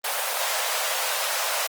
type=high-pass noise; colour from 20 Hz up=pink; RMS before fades=-26 dBFS; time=0.04-1.67 s; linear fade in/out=5 ms; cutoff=530 Hz; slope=48 dB/octave; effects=Opus 24 kbps